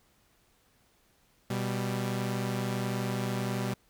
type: tone pair together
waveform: sawtooth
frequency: 123.47 / 196 Hz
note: B2 / G3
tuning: 0 / 0 cents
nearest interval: minor sixth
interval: 800 cents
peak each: -28 / -29 dBFS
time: 1.5-3.74 s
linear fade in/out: 5 ms
effects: pink hiss -67 dBFS RMS until 3.89 s